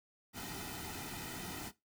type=noise with comb filter; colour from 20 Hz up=pink; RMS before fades=-44 dBFS; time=0.33-1.72 s; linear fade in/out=50 ms; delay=1.8 ms; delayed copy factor=-0.7; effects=noise-tail reverb RT60 0.2 s tail -17 dB re dry